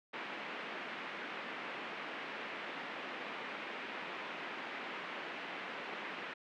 white band-pass noise, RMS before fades -44 dBFS, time 0.13-6.34 s, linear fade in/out 10 ms, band 200 to 2600 Hz, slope 24 dB/octave, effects none

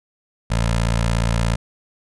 15% pulse tone with notch filter, 57 Hz, A#1, 38 cents flat, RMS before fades -19 dBFS, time 0.5-1.56 s, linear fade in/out 10 ms, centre 310 Hz, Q 0.89, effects resampled to 24000 Hz

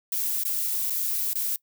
violet noise with dropouts, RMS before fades -27 dBFS, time 0.12-1.56 s, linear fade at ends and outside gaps 2 ms, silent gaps 0.436-0.451 / 0.899-0.904 / 1.333-1.355 s, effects noise-tail reverb RT60 0.1 s tail -22 dB re dry

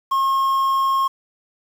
triangle tone with quantisation, 1078 Hz, C#6, 49 cents flat, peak -14 dBFS, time 0.11-1.08 s, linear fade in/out 10 ms, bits 7, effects none

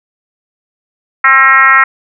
sine tone with frequency modulation, 1609 Hz, G6, 45 cents sharp, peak -3 dBFS, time 1.24-1.84 s, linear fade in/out 5 ms, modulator 271 Hz, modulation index 1.9, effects none

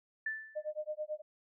sine tone with exponential decay, 1760 Hz, A6, in tune, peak -31 dBFS, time 0.26-0.71 s, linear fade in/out 5 ms, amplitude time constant 96 ms
sine tone with tremolo, 610 Hz, D#5, 34 cents flat, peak -33 dBFS, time 0.55-1.22 s, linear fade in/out 20 ms, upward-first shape sine, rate 9.1 Hz, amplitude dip 100%
effects none

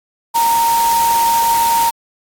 sine tone in noise, 926 Hz, A#5, 12 cents flat, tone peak -11 dBFS, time 0.34-1.91 s, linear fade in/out 20 ms, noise white, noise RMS -22 dBFS, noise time 0.34-1.91 s, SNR +8 dB, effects AAC 64 kbps

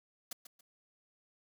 white noise with echo, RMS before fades -41 dBFS, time 0.31-0.33 s, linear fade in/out 5 ms, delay 140 ms, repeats 2, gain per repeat -11 dB, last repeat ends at 0.61 s, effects none

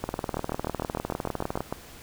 two click trains, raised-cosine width 1 ms, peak -14 / -14 dBFS, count 10 / 32, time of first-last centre 0.37-1.725 / 0.04-1.606 s, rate 6.64 / 19.8 Hz, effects pink hiss -47 dBFS RMS until 2.02 s

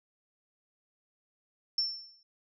sine tone with exponential decay, 5390 Hz, E8, 38 cents sharp, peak -24 dBFS, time 1.78-2.23 s, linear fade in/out 2 ms, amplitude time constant 96 ms, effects none

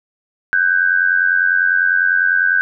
sine tone pair together, 1514 / 1604 Hz, F#6 / G6, +39 / +39 cents, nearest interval minor second, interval 100 cents, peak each -14 / -15 dBFS, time 0.53-2.61 s, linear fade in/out 0 ms, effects none

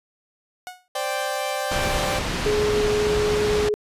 sawtooth tone with exponential decay, 731 Hz, F#5, 21 cents flat, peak -26 dBFS, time 0.67-0.88 s, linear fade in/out 0 ms, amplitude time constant 44 ms
sawtooth chord, C suspended second, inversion none, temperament equal, 523.3 / 587.3 / 784 Hz, C5 / D5 / G5, 0 / 0 / 0 cents, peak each -26 / -24 / -24 dBFS, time 0.95-2.19 s, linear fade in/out 5 ms
pink low-pass noise, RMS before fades -26 dBFS, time 1.71-3.69 s, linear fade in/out 5 ms, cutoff 5600 Hz, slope 12 dB/octave
sine tone, 420 Hz, G#4, 19 cents sharp, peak -19 dBFS, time 2.46-3.74 s, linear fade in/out 0 ms
effects resampled to 32000 Hz

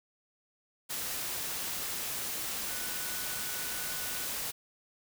sine tone in noise, 1480 Hz, F#6, in tune, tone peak -46 dBFS, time 2.68-4.28 s, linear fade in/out 20 ms, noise white, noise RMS -36 dBFS, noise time 0.89-4.52 s, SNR -13 dB, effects none

